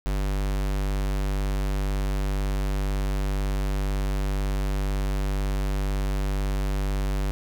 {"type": "tone", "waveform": "square", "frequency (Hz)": 49, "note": "G1", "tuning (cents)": 0, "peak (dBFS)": -24, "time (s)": [0.06, 7.31], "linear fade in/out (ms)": 0, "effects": []}